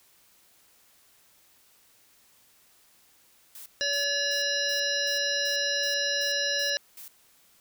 blue noise bursts, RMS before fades -44 dBFS, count 10, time 3.55-7.08 s, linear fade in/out 2 ms, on 110 ms, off 270 ms
harmonic tone, 570 Hz, C#5, 48 cents sharp, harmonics 1 / 3 / 5 / 7 / 9 / 10, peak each -33 / -30 / -35 / -31 / -32 / -35 dBFS, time 3.81-6.77 s, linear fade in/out 0 ms
effects white hiss -61 dBFS RMS until 7.6 s

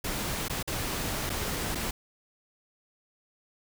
pink noise with dropouts, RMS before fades -32 dBFS, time 0.04-1.91 s, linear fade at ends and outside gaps 5 ms, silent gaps 0.483-0.497 / 0.628-0.675 / 1.295-1.3 / 1.749-1.753 s, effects none

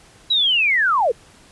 sine linear sweep, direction down, 3951 to 415.3 Hz, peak -14 dBFS, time 0.3-1.12 s, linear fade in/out 10 ms, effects pink hiss -49 dBFS RMS until 1.51 s + resampled to 24000 Hz

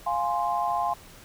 sine chord, F minor, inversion none, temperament equal, 698.5 / 830.6 / 1046.5 Hz, F5 / Ab5 / C6, 0 / 0 / 0 cents, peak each -28 dBFS, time 0.06-0.94 s, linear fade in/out 10 ms, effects pink hiss -49 dBFS RMS until 1.24 s

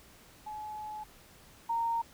sine tone pair in turn, 852 / 923.7 Hz, G#5 / A#5, +44 / -16 cents, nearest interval minor second, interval 140 cents, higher second, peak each -38 / -28 dBFS, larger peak second, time 0.46-1.04 / 1.69-2.02 s, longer first, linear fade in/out 10 ms, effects pink hiss -57 dBFS RMS until 2.13 s

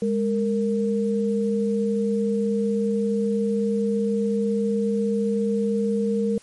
sine tone pair together, 205.7 / 461.7 Hz, G#3 / A#4, -16 / -17 cents, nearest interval octave + major second, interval 1399 cents, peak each -22 / -23 dBFS, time 0.02-6.38 s, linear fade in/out 2 ms, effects white hiss -51 dBFS RMS until 6.42 s + MP3 48 kbps

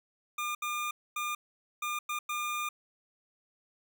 25% pulse tone bursts at uneven times, 1207 Hz, D6, 47 cents sharp, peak -28 dBFS, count 6, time 0.38-0.55 / 0.62-0.91 / 1.16-1.35 / 1.82-1.99 / 2.09-2.19 / 2.29-2.69 s, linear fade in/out 5 ms, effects none

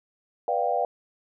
sine chord, G dominant seventh, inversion first, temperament just, 490 / 588 / 705.6 / 784 Hz, B4 / D5 / F5 / G5, -14 / +2 / +18 / 0 cents, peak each -29 / -29 / -26 / -28 dBFS, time 0.48-0.85 s, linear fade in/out 2 ms, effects none

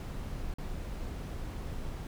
brown noise with dropouts, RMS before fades -38 dBFS, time 0-2.07 s, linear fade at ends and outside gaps 1 ms, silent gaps 0.539-0.584 s, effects none

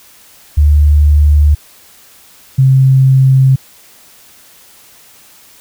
sine tone pair in turn, 74 / 132.77 Hz, D2 / C3, +14 / +26 cents, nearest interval minor seventh, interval 1012 cents, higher second, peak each -4 dBFS, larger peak neither, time 0.57-1.55 / 2.58-3.56 s, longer neither, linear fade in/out 10 ms, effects white hiss -42 dBFS RMS until 5.6 s

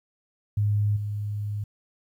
sine tone with level steps, 103.83 Hz, G#2, in tune, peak -20 / -27 dBFS, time 0.57-1.64 s, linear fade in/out 5 ms, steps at 0.96 s, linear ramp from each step 10 ms, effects 10-bit

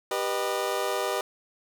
25% pulse chord, G augmented, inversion none, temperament just, 392 / 490 / 612.5 Hz, G4 / B4 / D#5, 0 / -14 / -27 cents, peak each -27 dBFS, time 0.11-1.21 s, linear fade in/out 2 ms, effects none

